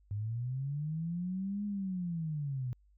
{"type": "linear two-way sweep", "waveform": "sine", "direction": "up then down", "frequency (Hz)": [99.6, 207.7, 120.9], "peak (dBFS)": -33, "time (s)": [0.11, 2.73], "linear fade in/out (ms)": 0, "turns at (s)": 1.65, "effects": ["added 50 Hz sine -62 dBFS peak until 2.97 s"]}